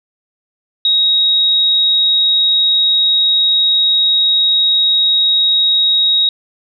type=tone; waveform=sine; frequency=3787 Hz; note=A#7; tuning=27 cents sharp; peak=-9 dBFS; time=0.85-6.29 s; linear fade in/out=2 ms; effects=none